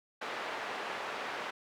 pink band-pass noise, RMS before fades -39 dBFS, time 0.21-1.51 s, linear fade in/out 10 ms, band 560 to 2400 Hz, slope 12 dB/octave, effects none

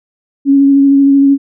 sine tone with vibrato, 277.2 Hz, C#4, in tune, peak -4 dBFS, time 0.45-1.38 s, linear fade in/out 50 ms, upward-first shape sine, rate 13 Hz, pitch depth 16 cents each way, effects none

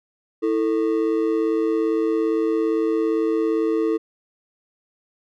triangle ring-modulated tone, 385 Hz, G4, 31 cents flat, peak -13 dBFS, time 0.42-3.98 s, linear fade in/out 20 ms, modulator 58.8 Hz, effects none

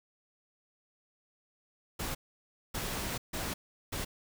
pink noise bursts at uneven times, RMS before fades -36 dBFS, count 4, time 1.99-2.15 / 2.74-3.18 / 3.33-3.54 / 3.92-4.05 s, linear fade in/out 10 ms, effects none

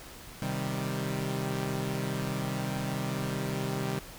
sawtooth chord, C minor, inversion none, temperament equal, 130.81 / 155.56 / 196 Hz, C3 / Eb3 / G3, 0 / 0 / 0 cents, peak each -30 / -32 / -31 dBFS, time 0.42-3.99 s, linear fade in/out 0 ms, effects pink hiss -47 dBFS RMS until 4.18 s

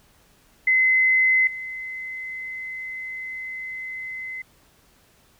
sine tone with level steps, 2047 Hz, C7, 38 cents flat, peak -15 / -30 dBFS, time 0.67-4.42 s, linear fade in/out 5 ms, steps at 1.47 s, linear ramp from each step 2 ms, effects pink hiss -58 dBFS RMS until 5.39 s

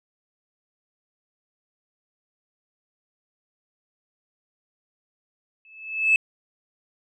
sine tone with exponential growth, 2612 Hz, E7, 17 cents flat, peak -11 dBFS, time 5.65-6.16 s, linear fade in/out 1 ms, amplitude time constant 110 ms, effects tanh soft clip ceiling -10 dBFS

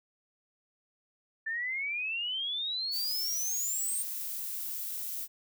sine exponential sweep, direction up, 1760 to 8870 Hz, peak -31 dBFS, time 1.46-4.03 s, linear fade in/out 10 ms
violet noise, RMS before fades -37 dBFS, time 2.91-5.28 s, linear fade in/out 50 ms
effects none

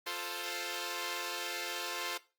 5% pulse chord, F major, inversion none, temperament equal, 349.2 / 440 / 523.3 Hz, F4 / A4 / C5, 0 / 0 / 0 cents, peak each -29 dBFS, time 0.06-2.18 s, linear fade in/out 10 ms, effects noise-tail reverb RT60 0.3 s tail -18 dB re dry + Opus 32 kbps

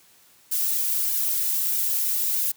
violet noise with flanger, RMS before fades -24 dBFS, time 0.51-2.52 s, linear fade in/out 10 ms, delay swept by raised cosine 1.5 to 4.5 ms, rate 1.6 Hz, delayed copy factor -1, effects white hiss -56 dBFS RMS until 2.56 s + high-pass 60 Hz 12 dB/octave

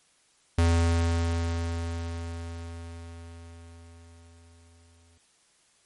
square tone with exponential decay, 84.1 Hz, E2, 35 cents sharp, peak -19 dBFS, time 0.58-5.18 s, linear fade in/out 5 ms, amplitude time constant 1000 ms, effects white hiss -64 dBFS RMS until 5.85 s + MP3 48 kbps

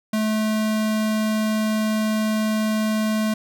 square tone, 216.4 Hz, A3, 29 cents flat, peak -20 dBFS, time 0.13-3.34 s, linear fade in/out 5 ms, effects none

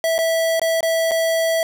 square tone with dropouts, 655 Hz, E5, 11 cents flat, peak -17 dBFS, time 0.04-1.63 s, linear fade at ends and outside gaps 1 ms, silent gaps 0.181-0.188 / 0.596-0.616 / 0.807-0.829 / 1.111-1.116 s, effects none

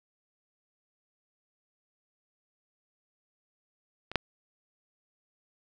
clicks, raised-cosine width 0.3 ms, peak -23 / -8 dBFS, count 2, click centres 4.116 / 4.157 s, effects none

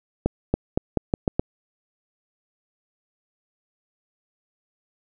accelerating click train, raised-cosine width 2 ms, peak -6 dBFS, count 7, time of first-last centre 0.26-1.395 s, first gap 280 ms, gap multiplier 0.84, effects none

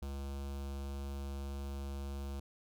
square tone with notch filter, 69.3 Hz, C#2, in tune, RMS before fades -41 dBFS, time 0.02-2.4 s, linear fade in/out 5 ms, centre 1900 Hz, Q 1.8, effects none

